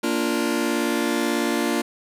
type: chord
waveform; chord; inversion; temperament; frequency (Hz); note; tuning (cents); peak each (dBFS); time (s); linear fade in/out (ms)
sawtooth; Bb major; none; just; 233.1 / 291.4 / 349.6; Bb3 / D4 / F4; 0 / -13 / +2; -21; 0.03-1.82; 10
effects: resampled to 32000 Hz + 7-bit